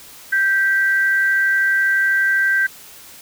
sine tone pair together, 1568 / 1951.5 Hz, G6 / B6, 0 / -21 cents, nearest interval major third, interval 379 cents, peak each -14 / -23 dBFS, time 0.32-2.67 s, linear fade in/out 10 ms, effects white hiss -41 dBFS RMS until 3.21 s

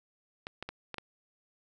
clicks, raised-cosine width 0.3 ms, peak -22 dBFS, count 5, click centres 0.469 / 0.626 / 0.69 / 0.943 / 0.983 s, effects none

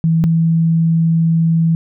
sine tone pair in turn, 163.2 / 164.24 Hz, E3 / E3, -17 / -6 cents, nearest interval unison, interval 11 cents, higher second, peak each -10 dBFS, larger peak neither, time 0.04-0.24 / 0.24-1.75 s, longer second, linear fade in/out 0 ms, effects none

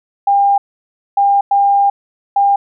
sine tone bursts at uneven times, 801 Hz, G5, 37 cents sharp, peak -8 dBFS, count 4, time 0.27-0.58 / 1.17-1.41 / 1.51-1.9 / 2.36-2.56 s, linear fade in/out 5 ms, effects none

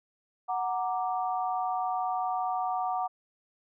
sine chord, Gb augmented, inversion none, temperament equal, 740 / 932.3 / 1174.7 Hz, Gb5 / Bb5 / D6, 0 / 0 / 0 cents, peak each -29 / -35 / -35 dBFS, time 0.48-3.08 s, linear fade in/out 20 ms, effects none

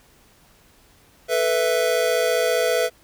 square chord, A suspended second, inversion none, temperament just, 440 / 495 / 660 Hz, A4 / B4 / E5, 0 / +4 / +2 cents, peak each -26 / -22 / -23 dBFS, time 1.28-2.9 s, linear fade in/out 50 ms, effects pink hiss -55 dBFS RMS until 3.03 s

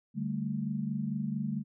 sine chord, D suspended fourth, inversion none, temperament just, 146.83 / 195.78 / 220.2 Hz, D3 / G3 / A3, 0 / -2 / +2 cents, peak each -36 / -35 / -34 dBFS, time 0.14-1.64 s, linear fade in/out 50 ms, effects none

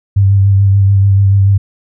sine tone with vibrato, 98.5 Hz, G2, 9 cents sharp, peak -5 dBFS, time 0.16-1.58 s, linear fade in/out 10 ms, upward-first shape sine, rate 6.9 Hz, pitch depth 26 cents each way, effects none

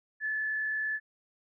sine tone with frequency modulation, 1733 Hz, A6, 27 cents flat, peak -29 dBFS, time 0.2-1 s, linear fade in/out 50 ms, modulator 50.4 Hz, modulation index 0.42, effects none

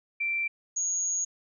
sine tone pair in turn, 2349 / 6656 Hz, D7 / G#8, 0 / +3 cents, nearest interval octave + tritone, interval 1803 cents, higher second, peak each -26 dBFS, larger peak neither, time 0.2-0.48 / 0.76-1.25 s, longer second, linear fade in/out 10 ms, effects none

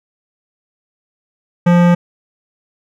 sine tone with hard clipping, 174.61 Hz, F3, in tune, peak -9 dBFS, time 1.66-1.95 s, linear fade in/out 10 ms, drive 18 dB, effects none

